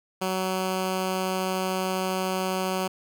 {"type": "tone", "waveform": "10% pulse", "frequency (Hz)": 187.2, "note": "F#3", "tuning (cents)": 20, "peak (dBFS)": -17, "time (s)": [0.21, 2.88], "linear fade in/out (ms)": 10, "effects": []}